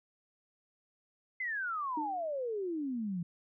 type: exponential sweep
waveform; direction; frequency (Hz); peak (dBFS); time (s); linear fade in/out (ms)
sine; down; 2093 to 166; -33; 1.4-3.23; 5
type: tone with exponential decay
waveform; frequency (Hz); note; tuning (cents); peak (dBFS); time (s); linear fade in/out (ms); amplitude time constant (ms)
sine; 305; D#4; -34; -33; 1.97-2.33; 5; 78
effects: none